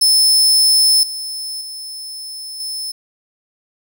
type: tone with level steps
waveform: sawtooth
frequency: 5250 Hz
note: E8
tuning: 8 cents flat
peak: -7 / -21 / -25 / -20 dBFS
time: 0.01-2.92 s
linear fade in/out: 10 ms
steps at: 1.03 / 1.61 / 2.6 s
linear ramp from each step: 2 ms
effects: none